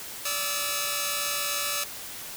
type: tone cluster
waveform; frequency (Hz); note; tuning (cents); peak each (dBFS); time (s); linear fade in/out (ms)
5% pulse; 579 / 1273 / 1334; D5 / D#6 / E6; -25 / +39 / +20; -20; 0.25-1.84; 5
effects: white hiss -39 dBFS RMS until 2.36 s